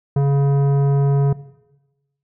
triangle tone with tanh clipping, 140 Hz, C#3, 18 cents sharp, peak -15 dBFS, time 0.16-1.33 s, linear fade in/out 5 ms, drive 17 dB, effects noise-tail reverb RT60 1.0 s tail -17 dB re dry

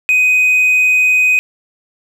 sine tone with hard clipping, 2504 Hz, D#7, 10 cents sharp, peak -9 dBFS, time 0.09-1.39 s, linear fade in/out 0 ms, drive 2 dB, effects none

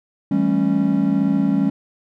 triangle chord, A dominant seventh, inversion second, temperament just, 165 / 198 / 220 / 275 Hz, E3 / G3 / A3 / C#4, +2 / +18 / 0 / -14 cents, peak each -23 / -17 / -22 / -17 dBFS, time 0.31-1.7 s, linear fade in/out 5 ms, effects none

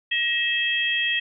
sine tone cluster, 1894 / 2621 / 3237 Hz, A#6 / E7 / G#7, +27 / -11 / -45 cents, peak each -25 dBFS, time 0.11-1.2 s, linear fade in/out 10 ms, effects none

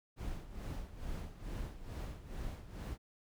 brown noise with tremolo, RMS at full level -40 dBFS, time 0.16-2.98 s, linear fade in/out 50 ms, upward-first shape sine, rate 2.3 Hz, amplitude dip 75%, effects none

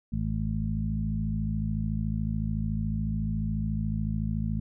harmonic tone with a mistuned harmonic, 53.9 Hz, A1, 35 cents flat, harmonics 1 / 2 / 3 / 4, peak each -32 / -32 / -32 / -32 dBFS, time 0.12-4.6 s, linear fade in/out 10 ms, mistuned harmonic 1, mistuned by +15 cents, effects none

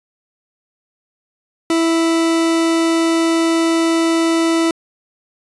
40% pulse tone, 329.6 Hz, E4, in tune, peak -12 dBFS, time 1.7-4.71 s, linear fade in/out 2 ms, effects resampled to 24000 Hz

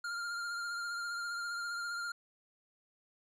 square tone with vibrato, 1400 Hz, F6, 4 cents sharp, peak -37 dBFS, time 0.04-2.12 s, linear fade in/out 5 ms, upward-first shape sine, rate 15 Hz, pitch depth 26 cents each way, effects low-pass 8000 Hz 12 dB/octave

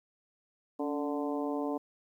harmonic tone with a mistuned harmonic, 147.2 Hz, D3, 4 cents sharp, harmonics 2 / 3 / 4 / 5 / 6 / 7, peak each -33 / -37 / -39 / -41 / -43 / -44 dBFS, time 0.79-1.78 s, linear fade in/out 10 ms, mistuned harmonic 2, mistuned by -56 cents, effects 11-bit

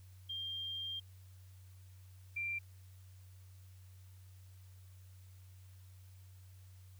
sine tone pair in turn, 3193 / 2366 Hz, G7 / D7, +31 / +12 cents, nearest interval perfect fourth, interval 519 cents, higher first, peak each -39 / -36 dBFS, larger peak second, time 0.29-1 / 2.36-2.59 s, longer first, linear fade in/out 10 ms, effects added 93 Hz sine -54 dBFS peak until 6.99 s + white hiss -69 dBFS RMS until 6.99 s

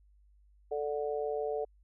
harmonic tone, 146.83 Hz, D3, in tune, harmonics 3 / 4 / 5, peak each -33 / -37 / -39 dBFS, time 0.71-1.65 s, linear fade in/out 10 ms, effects added 50 Hz sine -60 dBFS peak until 1.83 s

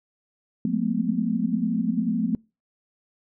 sine tone cluster, 177.8 / 211.2 / 220.1 / 231.3 / 253.8 Hz, F3 / G#3 / A3 / A#3 / B3, +31 / +29 / +1 / -13 / +47 cents, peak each -28 dBFS, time 0.65-2.35 s, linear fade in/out 2 ms, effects noise-tail reverb RT60 0.3 s tail -26 dB re dry

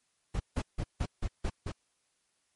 brown noise bursts, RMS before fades -31 dBFS, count 7, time 0.34-1.72 s, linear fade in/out 10 ms, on 60 ms, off 160 ms, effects white hiss -75 dBFS RMS until 2.55 s + MP3 48 kbps

